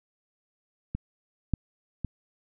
clicks, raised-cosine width 5 ms, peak -18 / -12 / -18 dBFS, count 3, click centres 0.95 / 1.537 / 2.047 s, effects none

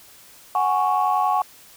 sine chord, F# suspended second, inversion none, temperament equal, 740 / 830.6 / 1108.7 Hz, F#5 / G#5 / C#6, 0 / 0 / 0 cents, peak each -21 dBFS, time 0.55-1.42 s, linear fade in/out 2 ms, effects tanh soft clip ceiling -10 dBFS + white hiss -48 dBFS RMS until 1.76 s

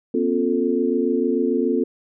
sine tone cluster, 242.8 / 269.6 / 352.8 / 441.4 Hz, B3 / C#4 / F4 / A4, -29 / -48 / +18 / +5 cents, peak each -23 dBFS, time 0.14-1.84 s, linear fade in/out 5 ms, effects none

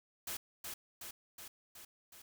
white noise with echo, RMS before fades -41 dBFS, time 0.27-0.37 s, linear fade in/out 5 ms, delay 370 ms, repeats 5, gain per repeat -3 dB, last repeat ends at 2.22 s, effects none

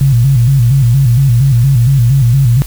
sine tone with vibrato, 127.5 Hz, C3, 44 cents flat, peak -5 dBFS, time 0.01-2.62 s, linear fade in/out 0 ms, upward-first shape square, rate 4.3 Hz, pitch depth 130 cents each way, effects added 50 Hz sine -22 dBFS peak until 2.66 s + white hiss -32 dBFS RMS until 2.66 s

